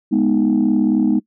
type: chord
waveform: sine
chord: G# minor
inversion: none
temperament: equal with one note detuned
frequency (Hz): 208.7 / 246.9 / 311.1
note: G#3 / B3 / D#4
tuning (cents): +9 / 0 / 0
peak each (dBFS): -16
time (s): 0.11-1.2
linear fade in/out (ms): 20
effects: noise-tail reverb RT60 0.1 s tail -23 dB re dry + tanh soft clip ceiling -7 dBFS